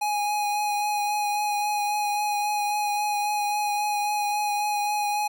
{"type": "tone with vibrato", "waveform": "square", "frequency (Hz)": 830.6, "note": "G#5", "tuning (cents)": 0, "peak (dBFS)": -24, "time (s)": [0.01, 5.28], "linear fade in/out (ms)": 10, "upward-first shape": "triangle", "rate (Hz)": 3.7, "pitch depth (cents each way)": 19, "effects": []}